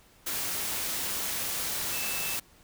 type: tone in noise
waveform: sine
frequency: 2637 Hz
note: E7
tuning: in tune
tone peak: -37 dBFS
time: 1.92-2.36 s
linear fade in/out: 10 ms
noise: white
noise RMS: -32 dBFS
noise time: 0.26-2.4 s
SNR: -8 dB
effects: pink hiss -59 dBFS RMS until 2.63 s